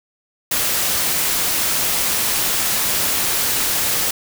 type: noise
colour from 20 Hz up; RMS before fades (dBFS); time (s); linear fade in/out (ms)
white; -19; 0.51-4.11; 5
effects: none